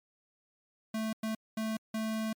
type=tone bursts at uneven times; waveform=square; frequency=220 Hz; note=A3; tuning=in tune; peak=-32 dBFS; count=4; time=0.94-1.13 / 1.23-1.35 / 1.57-1.77 / 1.94-2.33 s; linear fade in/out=5 ms; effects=MP3 96 kbps